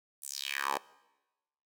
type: tone with high-pass filter sweep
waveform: 10% pulse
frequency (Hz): 69.3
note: C#2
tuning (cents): 0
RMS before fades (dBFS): -36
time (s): 0.22-0.78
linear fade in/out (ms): 5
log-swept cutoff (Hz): 10000 to 650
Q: 3.5
effects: noise-tail reverb RT60 1.0 s tail -21 dB re dry